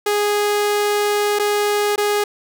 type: tone with dropouts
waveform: sawtooth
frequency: 413.9 Hz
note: G#4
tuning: 6 cents flat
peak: -12 dBFS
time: 0.06-2.24 s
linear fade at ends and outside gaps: 5 ms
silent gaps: 1.389-1.395 / 1.96-1.978 s
effects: none